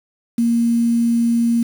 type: tone with quantisation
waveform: sine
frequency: 233.6 Hz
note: A#3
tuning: 4 cents sharp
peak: -13 dBFS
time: 0.38-1.63 s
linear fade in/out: 5 ms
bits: 6
effects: none